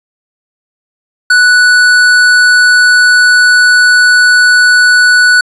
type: tone with tanh clipping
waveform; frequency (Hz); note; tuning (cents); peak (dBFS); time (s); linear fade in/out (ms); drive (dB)
sine; 1480; F#6; 0; -5; 1.3-5.41; 5; 15
effects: resampled to 24000 Hz